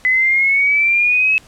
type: exponential sweep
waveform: sine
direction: up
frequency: 2010 to 2590 Hz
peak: -11 dBFS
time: 0.05-1.38 s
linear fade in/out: 0 ms
effects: pink hiss -46 dBFS RMS until 1.47 s + low-pass 10000 Hz 12 dB/octave